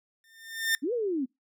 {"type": "tone with exponential growth", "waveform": "sawtooth", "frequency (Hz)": 1806, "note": "A6", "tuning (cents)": 45, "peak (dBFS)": -18, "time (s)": [0.24, 0.75], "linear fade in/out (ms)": 1, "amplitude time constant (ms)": 110}
{"type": "linear two-way sweep", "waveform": "sine", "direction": "up then down", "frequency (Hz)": [242.1, 503, 242.1], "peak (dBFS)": -26, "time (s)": [0.82, 1.26], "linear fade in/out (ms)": 20, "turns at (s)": 0.93}
{"effects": ["noise-tail reverb RT60 0.2 s tail -26 dB re dry"]}